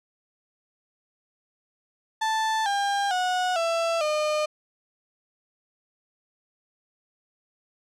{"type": "tone with pitch steps", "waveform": "35% pulse", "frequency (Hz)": [880, 802.3, 731.5, 666.9, 608], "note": ["A5", "G5", "F#5", "E5", "D#5"], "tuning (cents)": [0, 40, -20, 20, -40], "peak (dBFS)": -21, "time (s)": [2.21, 4.46], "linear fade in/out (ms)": 10, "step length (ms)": 450, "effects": ["low-pass 7000 Hz 12 dB/octave"]}